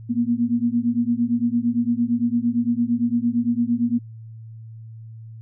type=beating tone pair; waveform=sine; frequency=233.1 / 241.9 Hz; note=A#3 / B3; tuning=0 / -36 cents; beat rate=8.8 Hz; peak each=-21 dBFS; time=0.09-3.99 s; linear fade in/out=20 ms; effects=added 112 Hz sine -36 dBFS peak until 5.41 s